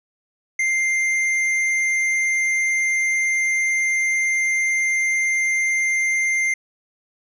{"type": "tone with hard clipping", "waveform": "sine", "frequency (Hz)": 2097, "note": "C7", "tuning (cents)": 3, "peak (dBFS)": -19, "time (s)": [0.59, 6.54], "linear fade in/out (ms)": 5, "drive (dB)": 7, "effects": []}